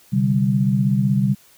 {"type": "chord", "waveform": "sine", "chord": "C suspended second", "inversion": "none", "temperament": "equal", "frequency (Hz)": [130.81, 146.83, 196], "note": ["C3", "D3", "G3"], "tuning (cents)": [0, 0, 0], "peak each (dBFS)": [-19, -22, -18], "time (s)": [0.12, 1.35], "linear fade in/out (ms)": 20, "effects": ["white hiss -52 dBFS RMS until 1.57 s"]}